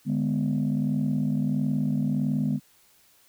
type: chord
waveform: sine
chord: G# diminished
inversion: second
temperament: just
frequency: 149.51 / 207.7 / 249.2 Hz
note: D3 / G#3 / B3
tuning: +31 / 0 / +16 cents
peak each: -26 dBFS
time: 0.05-2.6 s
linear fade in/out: 50 ms
effects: tanh soft clip ceiling -17 dBFS + white hiss -60 dBFS RMS until 3.28 s